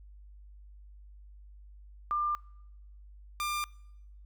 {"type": "tone pair in turn", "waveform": ["sine", "sawtooth"], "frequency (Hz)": [1195, 1195], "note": ["D6", "D6"], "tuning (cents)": [30, 30], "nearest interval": "unison", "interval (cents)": 0, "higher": "neither", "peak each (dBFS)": [-27, -27], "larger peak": "neither", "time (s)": [[2.11, 2.35], [3.4, 3.64]], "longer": "neither", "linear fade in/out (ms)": 0, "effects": ["noise-tail reverb RT60 0.9 s tail -25 dB re dry", "added 50 Hz sine -49 dBFS peak until 4.25 s"]}